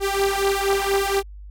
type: beating tone pair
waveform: sawtooth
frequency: 392.2 / 396.4 Hz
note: G4 / G4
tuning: +1 / +19 cents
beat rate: 4.2 Hz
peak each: -18 dBFS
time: 0-1.23 s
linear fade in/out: 50 ms
effects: added 50 Hz sine -36 dBFS peak until 1.5 s + AAC 64 kbps